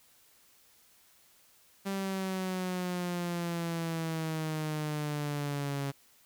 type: exponential sweep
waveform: sawtooth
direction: down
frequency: 196.5 to 138.59 Hz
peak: -28 dBFS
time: 1.85-5.92 s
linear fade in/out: 20 ms
effects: white hiss -63 dBFS RMS until 6.25 s